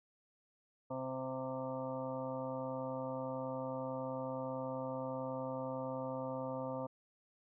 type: harmonic tone with a mistuned harmonic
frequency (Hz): 130.81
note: C3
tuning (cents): 0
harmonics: 1 / 2 / 4 / 5 / 6 / 7 / 8 / 9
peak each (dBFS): -47 / -44 / -41 / -47 / -55 / -47 / -56 / -50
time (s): 0.9-6.87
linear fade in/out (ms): 10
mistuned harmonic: 8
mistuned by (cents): -26
effects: none